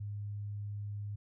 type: tone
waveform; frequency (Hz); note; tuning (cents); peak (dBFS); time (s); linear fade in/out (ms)
sine; 102.8; G#2; -17; -37; 0-1.16; 10
effects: none